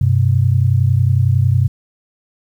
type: tone pair together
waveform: sine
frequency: 96.53 / 127.5 Hz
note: G2 / C3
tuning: -26 / -44 cents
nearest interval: perfect fourth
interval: 482 cents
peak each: -13 dBFS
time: 0.01-1.68 s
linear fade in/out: 5 ms
effects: 8-bit